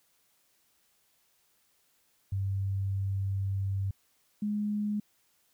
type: tone pair in turn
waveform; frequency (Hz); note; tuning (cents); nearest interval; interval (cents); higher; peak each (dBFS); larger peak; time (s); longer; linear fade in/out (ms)
sine; 97.6 / 208.5; G2 / G#3; -7 / +7; octave + minor second; 1314; second; -28; neither; 2.32-3.91 / 4.42-5; first; 5
effects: white hiss -70 dBFS RMS until 5.53 s